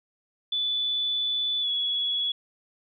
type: tone with pitch glide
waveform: sine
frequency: 3478 to 3371 Hz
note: A7 to G#7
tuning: -21 to +25 cents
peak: -24 dBFS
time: 0.52-2.32 s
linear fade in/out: 5 ms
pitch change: -54 cents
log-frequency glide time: 1.61-1.68 s
effects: none